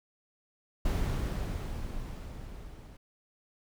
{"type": "noise with level ramp", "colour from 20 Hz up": "brown", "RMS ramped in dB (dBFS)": [-28, -48], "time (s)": [0.85, 2.97], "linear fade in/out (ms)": 5, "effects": []}